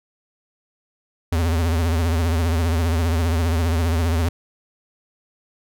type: tone with vibrato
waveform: square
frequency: 82.9 Hz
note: E2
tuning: 10 cents sharp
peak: -18 dBFS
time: 1.32-4.29 s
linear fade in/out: 5 ms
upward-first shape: triangle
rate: 15 Hz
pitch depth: 120 cents each way
effects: none